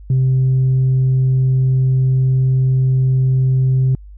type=tone; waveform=sine; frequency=130.6 Hz; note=C3; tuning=3 cents flat; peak=-9 dBFS; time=0.1-3.95 s; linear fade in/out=2 ms; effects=tanh soft clip ceiling -9 dBFS + added 50 Hz sine -34 dBFS peak until 4.17 s